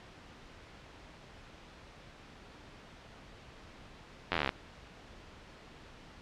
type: slowing click train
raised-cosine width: 0.3 ms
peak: -13 dBFS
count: 14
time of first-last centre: 4.32-4.492 s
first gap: 11 ms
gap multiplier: 1.03
effects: pink hiss -53 dBFS RMS until 6.21 s + low-pass 4000 Hz 12 dB/octave